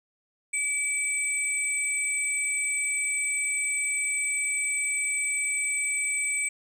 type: tone pair together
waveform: sine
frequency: 2299 / 8085 Hz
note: D7 / B8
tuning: -37 / +40 cents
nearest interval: octave + minor seventh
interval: 2177 cents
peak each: -27 dBFS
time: 0.53-6.49 s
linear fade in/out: 10 ms
effects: tanh soft clip ceiling -18 dBFS + 10-bit